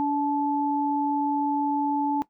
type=tone pair together; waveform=sine; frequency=287.3 / 868 Hz; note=D4 / A5; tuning=-38 / -24 cents; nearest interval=octave + perfect fifth; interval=1914 cents; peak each=-24 / -25 dBFS; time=0-2.22 s; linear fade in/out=0 ms; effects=noise-tail reverb RT60 0.1 s tail -17 dB re dry